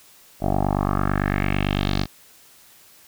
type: tone with low-pass filter sweep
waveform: 10% pulse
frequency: 48.94 Hz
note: G1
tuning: 2 cents flat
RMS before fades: -22 dBFS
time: 0.4-2.07 s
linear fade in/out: 50 ms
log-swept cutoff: 630 to 4700 Hz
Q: 3.3
effects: white hiss -51 dBFS RMS until 3.07 s